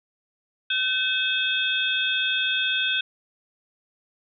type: tone cluster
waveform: sine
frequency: 1530 / 2584 / 3292 / 3588 Hz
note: G6 / E7 / G#7 / A7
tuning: -42 / -35 / -16 / +33 cents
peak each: -27 dBFS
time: 0.7-3.01 s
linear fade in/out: 5 ms
effects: none